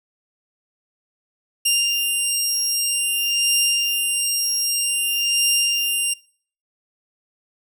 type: beating tone pair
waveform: 15% pulse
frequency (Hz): 2794 / 2794.52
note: F7 / F7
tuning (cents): 0 / 0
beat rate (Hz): 0.52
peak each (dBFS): -16 / -13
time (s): 1.65-6.14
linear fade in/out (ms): 10
effects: noise-tail reverb RT60 0.5 s tail -22 dB re dry